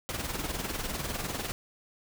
pink noise with tremolo, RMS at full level -32 dBFS, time 0.09-1.52 s, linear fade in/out 0 ms, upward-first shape sine, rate 20 Hz, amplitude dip 60%, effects none

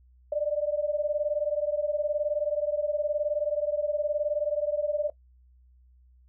sine beating tone pair, 587.3 / 606.3 Hz, D5 / D#5, 0 / -45 cents, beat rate 19 Hz, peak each -27 / -29 dBFS, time 0.32-5.1 s, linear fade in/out 5 ms, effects noise-tail reverb RT60 0.1 s tail -19 dB re dry + added 62 Hz sine -55 dBFS peak until 6.28 s

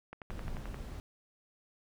click train, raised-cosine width 0.5 ms, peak -29 dBFS, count 8, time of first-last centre 0.13-0.744 s, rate 11.4 Hz
brown noise, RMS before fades -41 dBFS, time 0.3-1 s, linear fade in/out 0 ms
effects none

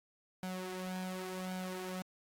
sawtooth tone with flanger, 185 Hz, F#3, in tune, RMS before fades -41 dBFS, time 0.43-2.02 s, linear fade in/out 0 ms, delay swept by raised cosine 1.3 to 4.2 ms, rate 0.9 Hz, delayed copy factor +0.65, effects AAC 64 kbps

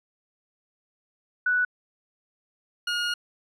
sine / 20% pulse tone pair in turn, 1480 / 1432.1 Hz, F#6 / F6, 0 / +43 cents, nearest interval minor second, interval 57 cents, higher first, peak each -20 dBFS, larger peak neither, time 1.46-1.65 / 2.87-3.14 s, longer second, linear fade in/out 5 ms, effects low-pass 7000 Hz 12 dB/octave

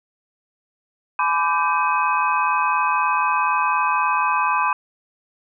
sine tone cluster, 848 / 1005 / 1169 / 1558 / 2529 Hz, G#5 / B5 / D6 / G6 / D#7, +36 / +30 / -8 / -11 / +28 cents, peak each -26 / -20 / -22 / -27 / -26 dBFS, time 1.19-4.73 s, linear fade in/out 2 ms, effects none

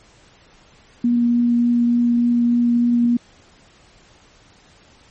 sine tone with vibrato, 238.7 Hz, A#3, 41 cents sharp, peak -13 dBFS, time 1.04-3.17 s, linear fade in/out 5 ms, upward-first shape triangle, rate 3.4 Hz, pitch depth 9 cents each way, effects pink hiss -51 dBFS RMS until 5.1 s + MP3 32 kbps

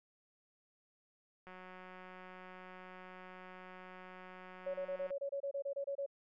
click train, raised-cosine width 0.5 ms, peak -38 dBFS, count 670, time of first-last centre 1.47-5.106 s, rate 184 Hz
sine tone bursts, 558 Hz, C#5, 11 cents sharp, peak -36 dBFS, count 13, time 4.66-6.063 s, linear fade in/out 10 ms, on 83 ms, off 27 ms
effects none

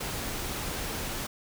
pink noise, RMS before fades -34 dBFS, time 0-1.27 s, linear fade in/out 10 ms, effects none

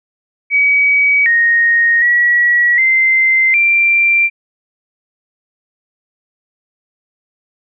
sine tone with pitch steps, 2270 / 1864 / 1926 / 2078 / 2362 Hz, C#7 / A#6 / B6 / C7 / D7, +41 / -1 / -44 / -12 / +9 cents, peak -8 dBFS, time 0.5-4.3 s, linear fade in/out 50 ms, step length 760 ms, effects none

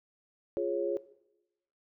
sine chord, Db major, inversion first, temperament equal with one note detuned, 349.2 / 415.3 / 548.9 Hz, F4 / Ab4 / Db5, 0 / 0 / -17 cents, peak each -33 dBFS, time 0.57-0.97 s, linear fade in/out 0 ms, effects noise-tail reverb RT60 0.9 s tail -18 dB re dry

